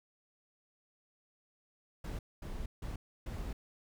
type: noise bursts at uneven times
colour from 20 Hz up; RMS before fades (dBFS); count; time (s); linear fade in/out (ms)
brown; -40; 4; 2.04-2.19 / 2.42-2.66 / 2.82-2.96 / 3.26-3.53; 5
effects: none